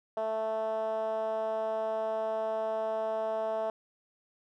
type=tone with band-pass filter; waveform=10% pulse; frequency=220 Hz; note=A3; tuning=in tune; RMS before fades=-32 dBFS; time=0.17-3.7 s; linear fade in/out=2 ms; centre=650 Hz; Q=3.6; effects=none